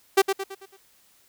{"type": "tone with echo", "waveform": "sawtooth", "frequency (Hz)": 389, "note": "G4", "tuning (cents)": -13, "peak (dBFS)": -10, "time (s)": [0.17, 0.22], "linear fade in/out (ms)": 10, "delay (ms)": 110, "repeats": 5, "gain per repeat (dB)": -7, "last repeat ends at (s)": 0.77, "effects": ["white hiss -60 dBFS RMS until 1.28 s"]}